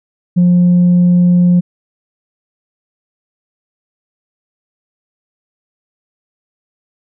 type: tone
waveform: sine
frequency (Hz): 177.1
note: F3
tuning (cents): +24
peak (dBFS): -4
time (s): 0.36-1.61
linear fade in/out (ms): 20
effects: tanh soft clip ceiling -4 dBFS